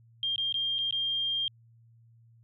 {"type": "tone with dropouts", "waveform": "sine", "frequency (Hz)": 3202, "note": "G7", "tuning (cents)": 36, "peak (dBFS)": -27, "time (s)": [0.23, 1.48], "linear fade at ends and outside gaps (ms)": 1, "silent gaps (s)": [[0.36, 0.38], [0.525, 0.542], [0.784, 0.788], [0.909, 0.925]], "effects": ["added 115 Hz sine -56 dBFS peak until 2.43 s"]}